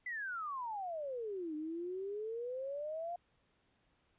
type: exponential two-way sweep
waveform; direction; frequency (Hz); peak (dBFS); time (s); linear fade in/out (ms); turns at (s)
sine; down then up; 2029 to 300.5 to 708; -38; 0.06-3.16; 5; 1.55
effects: pink hiss -75 dBFS RMS until 4.18 s + resampled to 8000 Hz